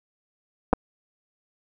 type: clicks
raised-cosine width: 1 ms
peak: -5 dBFS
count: 2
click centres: 0.73 / 0.734 s
effects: none